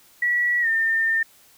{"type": "tone with pitch glide", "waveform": "sine", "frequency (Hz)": [1937, 1807.3], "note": ["B6", "A6"], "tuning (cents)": [-34, 46], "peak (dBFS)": -18, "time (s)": [0.22, 1.23], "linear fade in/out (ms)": 5, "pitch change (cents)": -120, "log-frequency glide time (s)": [0.61, 0.67], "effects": ["white hiss -54 dBFS RMS until 1.57 s"]}